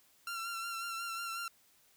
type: tone with vibrato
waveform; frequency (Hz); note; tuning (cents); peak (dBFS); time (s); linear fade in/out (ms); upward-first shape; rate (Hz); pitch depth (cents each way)
sawtooth; 1366; F6; -39; -34; 0.27-1.48; 2; sine; 5.5; 32
effects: white hiss -67 dBFS RMS until 1.96 s